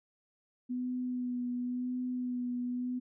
sine tone with vibrato, 248.3 Hz, B3, 9 cents sharp, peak -32 dBFS, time 0.69-3 s, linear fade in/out 20 ms, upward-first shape sine, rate 0.94 Hz, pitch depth 20 cents each way, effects none

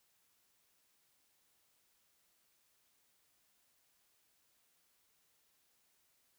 silence, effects white hiss -75 dBFS RMS until 6.38 s

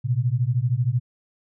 sine beating tone pair, 116.54 / 129.54 Hz, A#2 / C3, 0 / -17 cents, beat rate 13 Hz, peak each -22 dBFS, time 0.04-1 s, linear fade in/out 20 ms, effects none

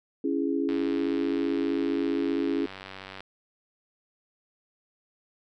sine chord, C# minor, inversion none, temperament just, 277.2 / 332.6 / 415.8 Hz, C#4 / E4 / G#4, 0 / +16 / +2 cents, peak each -27 / -29 / -31 dBFS, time 0.24-2.66 s, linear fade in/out 5 ms
click train, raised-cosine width 0.3 ms, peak -24 dBFS, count 242, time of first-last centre 0.69-3.206 s, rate 95.8 Hz
effects none

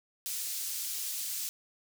pink high-pass noise, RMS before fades -36 dBFS, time 0.26-1.49 s, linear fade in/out 0 ms, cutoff 5700 Hz, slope 12 dB/octave, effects none

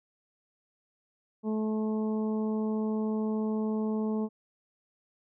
harmonic tone, 216.6 Hz, A3, 27 cents flat, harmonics 1 / 2 / 3 / 4 / 5, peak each -28 / -34 / -44 / -44 / -48 dBFS, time 1.43-4.29 s, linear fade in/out 50 ms, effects none

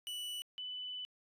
45% pulse / sine tone pair in turn, 2960 / 2994 Hz, F#7 / F#7, 0 / +20 cents, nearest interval unison, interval 20 cents, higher second, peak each -39 / -40 dBFS, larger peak first, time 0.07-0.42 / 0.58-1.05 s, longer second, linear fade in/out 0 ms, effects resampled to 32000 Hz

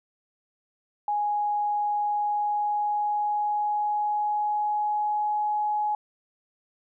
sine tone with pitch glide, 830.6 to 840.7 Hz, G#5 to G#5, 0 to +21 cents, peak -23 dBFS, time 1.08-5.95 s, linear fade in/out 2 ms, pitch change +21 cents, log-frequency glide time 2.04-5.38 s, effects none

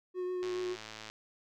triangle tone with vibrato, 363.8 Hz, F#4, 29 cents flat, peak -31 dBFS, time 0.14-0.77 s, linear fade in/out 50 ms, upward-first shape triangle, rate 7 Hz, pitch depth 15 cents each way
click train, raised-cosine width 0.2 ms, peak -27 dBFS, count 74, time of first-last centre 0.43-1.1 s, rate 109 Hz
effects none

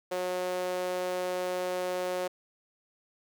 sawtooth tone with high-pass filter, 181.7 Hz, F#3, 31 cents flat, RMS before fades -32 dBFS, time 0.11-2.28 s, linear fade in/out 10 ms, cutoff 480 Hz, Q 4, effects none

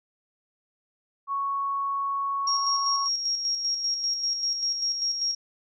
sine tone, 1108.7 Hz, C#6, in tune, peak -25 dBFS, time 1.27-3.09 s, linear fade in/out 50 ms
sine tone with tremolo, 5588 Hz, F8, in tune, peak -23 dBFS, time 2.47-5.35 s, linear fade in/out 5 ms, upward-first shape square, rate 5.1 Hz, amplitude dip 45%
effects none

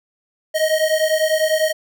square beating tone pair, 622.3 / 632.3 Hz, D#5 / D#5, 0 / +28 cents, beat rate 10 Hz, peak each -19 / -19 dBFS, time 0.54-1.73 s, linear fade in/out 20 ms, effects none

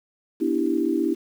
sine chord, E minor seventh, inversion second, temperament equal, 246.9 / 293.7 / 329.6 / 392 Hz, B3 / D4 / E4 / G4, 0 / 0 / 0 / 0 cents, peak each -28 / -25 / -23 / -28 dBFS, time 0.4-1.15 s, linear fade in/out 20 ms, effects 8-bit

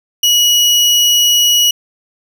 30% pulse tone, 2915 Hz, F#7, 26 cents flat, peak -5 dBFS, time 0.23-1.71 s, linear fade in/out 5 ms, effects none

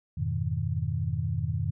sine chord, F half-diminished seventh, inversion none, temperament equal, 87.31 / 103.83 / 123.47 / 155.56 Hz, F2 / Ab2 / Cb3 / Eb3, 0 / 0 / 0 / 0 cents, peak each -32 dBFS, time 0.17-1.71 s, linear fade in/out 10 ms, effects none

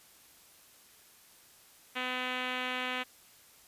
5% pulse tone with low-pass filter, 252.9 Hz, B3, 41 cents sharp, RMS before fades -35 dBFS, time 1.95-3.04 s, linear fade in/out 20 ms, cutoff 3100 Hz, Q 1.7, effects white hiss -59 dBFS RMS until 3.67 s + resampled to 32000 Hz

